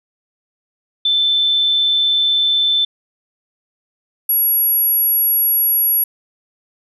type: tone pair in turn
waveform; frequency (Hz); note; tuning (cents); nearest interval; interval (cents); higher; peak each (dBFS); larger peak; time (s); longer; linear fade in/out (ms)
sine; 3532 / 11367; A7 / F9; +6 / +29; octave + minor sixth; 2023; second; -12 / -12; neither; 1.05-2.85 / 4.29-6.04; first; 5
effects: none